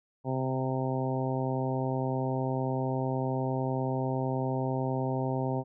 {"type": "harmonic tone with a mistuned harmonic", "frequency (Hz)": 130.81, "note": "C3", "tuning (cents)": 0, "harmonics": [1, 2, 3, 4, 5, 6, 7], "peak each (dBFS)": [-31, -34, -36, -37, -38, -39, -39], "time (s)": [0.24, 5.64], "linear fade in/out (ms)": 50, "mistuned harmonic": 1, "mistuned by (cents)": 23, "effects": []}